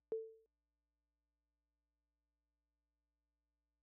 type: tone with exponential decay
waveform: sine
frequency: 445.4 Hz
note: A4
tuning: 21 cents sharp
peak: -34 dBFS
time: 0.12-0.46 s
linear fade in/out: 0 ms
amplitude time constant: 73 ms
effects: added 58 Hz sine -70 dBFS peak until 3.82 s + high-pass 200 Hz 12 dB/octave